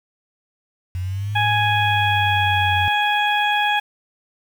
sine exponential two-way sweep, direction up then down, 88.7 to 110 to 91.7 Hz, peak -22 dBFS, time 0.95-2.88 s, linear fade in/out 0 ms, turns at 1.45 s
harmonic tone, 832 Hz, G#5, 3 cents sharp, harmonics 1 / 2 / 3 / 4, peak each -19 / -22 / -24 / -25 dBFS, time 1.35-3.8 s, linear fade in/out 10 ms
effects 7-bit

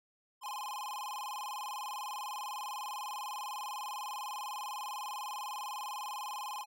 square tone with vibrato, 932.3 Hz, A#5, in tune, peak -39 dBFS, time 0.41-6.66 s, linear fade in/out 50 ms, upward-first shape square, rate 20 Hz, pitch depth 190 cents each way, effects none

